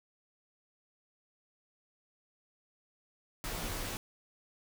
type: noise with comb filter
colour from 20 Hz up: pink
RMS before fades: -38 dBFS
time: 3.44-3.97 s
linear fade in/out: 0 ms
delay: 15 ms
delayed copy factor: -0.75
effects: none